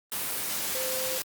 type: tone in noise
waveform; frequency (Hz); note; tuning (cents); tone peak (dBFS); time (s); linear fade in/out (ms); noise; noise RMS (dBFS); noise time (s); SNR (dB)
sine; 518; C5; -17; -33; 0.75-1.18; 0; white; -31; 0.12-1.22; -5
effects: high-pass 100 Hz 12 dB/octave + Opus 32 kbps